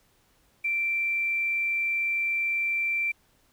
sine tone with quantisation, 2349 Hz, D7, in tune, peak -24 dBFS, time 0.64-3.12 s, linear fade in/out 10 ms, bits 9, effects pink hiss -65 dBFS RMS until 3.52 s

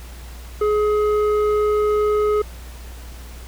square tone with low-pass filter, 421.2 Hz, G#4, 24 cents sharp, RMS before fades -18 dBFS, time 0.61-2.42 s, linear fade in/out 5 ms, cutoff 1100 Hz, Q 1.4, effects added 60 Hz sine -34 dBFS peak until 3.47 s + pink hiss -43 dBFS RMS until 3.47 s

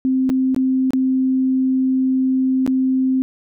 sine tone with dropouts, 261 Hz, C4, 4 cents flat, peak -14 dBFS, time 0.05-3.22 s, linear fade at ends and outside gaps 0 ms, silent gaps 0.293-0.3 / 0.546-0.563 / 0.906-0.934 / 2.664-2.676 s, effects none

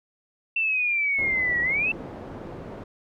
sine exponential two-way sweep, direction down then up, 2700 to 1900 to 2700 Hz, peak -21 dBFS, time 0.56-1.92 s, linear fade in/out 5 ms, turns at 1.61 s
white low-pass noise, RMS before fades -38 dBFS, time 1.18-2.84 s, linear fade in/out 5 ms, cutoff 520 Hz, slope 12 dB/octave
effects none

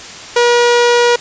sawtooth tone, 479.9 Hz, B4, 50 cents flat, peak -4 dBFS, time 0.36-1.16 s, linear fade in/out 5 ms, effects white hiss -30 dBFS RMS until 1.2 s + resampled to 16000 Hz

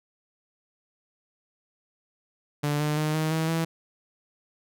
sawtooth tone with pitch steps, 146.83 / 150.09 / 153.42 / 156.82 / 160.3 / 163.86 Hz, D3 / D3 / D#3 / D#3 / E3 / E3, 0 / +38 / -24 / +14 / -48 / -10 cents, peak -20 dBFS, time 2.63-3.65 s, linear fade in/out 10 ms, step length 170 ms, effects none

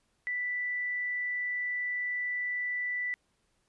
sine tone, 1975.5 Hz, B6, in tune, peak -30 dBFS, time 0.27-3.14 s, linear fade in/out 0 ms, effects pink hiss -74 dBFS RMS until 3.68 s + resampled to 24000 Hz

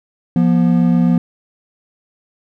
triangle tone pair together, 174.19 / 241.7 Hz, F3 / B3, -4 / -37 cents, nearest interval tritone, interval 567 cents, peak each -10 / -12 dBFS, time 0.36-1.18 s, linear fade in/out 2 ms, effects none

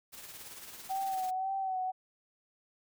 white noise with tremolo, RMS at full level -46 dBFS, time 0.12-1.31 s, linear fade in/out 20 ms, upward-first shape sine, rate 18 Hz, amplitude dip 45%
sine tone with vibrato, 760 Hz, F#5, 46 cents sharp, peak -31 dBFS, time 0.89-1.92 s, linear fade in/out 20 ms, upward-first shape sine, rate 1.9 Hz, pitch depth 41 cents each way
effects none

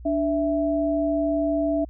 sine tone pair together, 293.7 / 659.3 Hz, D4 / E5, 0 / 0 cents, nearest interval octave + major second, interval 1400 cents, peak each -23 dBFS, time 0.05-1.85 s, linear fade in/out 10 ms, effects added 60 Hz sine -38 dBFS peak until 1.89 s

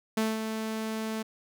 sawtooth tone with ADSR envelope, 220.1 Hz, A3, 1 cent sharp, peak -20 dBFS, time 0.17-1.23 s, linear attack 5 ms, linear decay 200 ms, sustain -7 dB, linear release 13 ms, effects none

